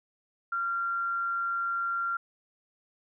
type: tone with amplitude modulation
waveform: sine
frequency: 1380 Hz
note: F6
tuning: 21 cents flat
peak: -26 dBFS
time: 0.52-2.17 s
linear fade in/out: 5 ms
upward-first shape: sine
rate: 187 Hz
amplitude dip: 30%
effects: none